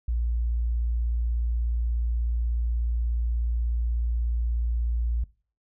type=tone; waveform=sine; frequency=58.27 Hz; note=A#1; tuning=in tune; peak=-23 dBFS; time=0.08-5.24 s; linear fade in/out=5 ms; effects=noise-tail reverb RT60 0.4 s tail -21 dB re dry